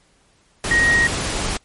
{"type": "tone in noise", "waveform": "sine", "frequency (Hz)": 1881, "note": "A#6", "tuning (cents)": 15, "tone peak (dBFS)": -13, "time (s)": [0.71, 1.07], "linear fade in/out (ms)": 2, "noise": "pink", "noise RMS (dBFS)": -23, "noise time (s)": [0.64, 1.57], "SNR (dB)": 7, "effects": ["pink hiss -58 dBFS RMS until 1.64 s", "MP3 48 kbps"]}